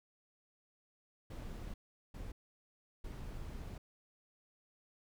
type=noise bursts at uneven times; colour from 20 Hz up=brown; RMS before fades=-45 dBFS; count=3; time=1.3-1.74 / 2.14-2.32 / 3.04-3.78 s; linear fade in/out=5 ms; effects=none